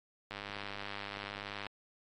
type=click train; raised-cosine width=0.3 ms; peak=-25 dBFS; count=138; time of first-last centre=0.31-1.666 s; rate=101 Hz; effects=AAC 32 kbps